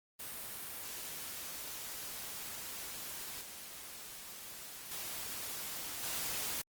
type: noise with level steps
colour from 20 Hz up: white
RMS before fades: -44 / -48 / -42 / -38 dBFS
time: 0.19-6.62 s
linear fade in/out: 10 ms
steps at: 3.41 / 4.91 / 6.03 s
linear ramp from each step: 2 ms
effects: Opus 32 kbps